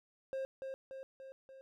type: tone with echo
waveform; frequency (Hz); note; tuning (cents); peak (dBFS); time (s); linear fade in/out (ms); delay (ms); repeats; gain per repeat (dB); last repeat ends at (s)
triangle; 533; C5; +32; -34; 0.33-0.45; 0; 290; 4; -4; 1.61
effects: none